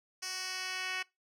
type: tone with band-pass filter sweep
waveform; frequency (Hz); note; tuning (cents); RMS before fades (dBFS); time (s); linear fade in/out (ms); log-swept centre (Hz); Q
10% pulse; 371.8; F#4; +8; -38; 0.22-1.03; 10; 5700 to 2800; 1.5
effects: noise-tail reverb RT60 0.2 s tail -22 dB re dry